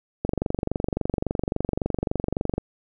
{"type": "click train", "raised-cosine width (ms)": 2, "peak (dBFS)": -10, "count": 56, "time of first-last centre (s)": [0.25, 2.581], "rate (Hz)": 23.6, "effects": []}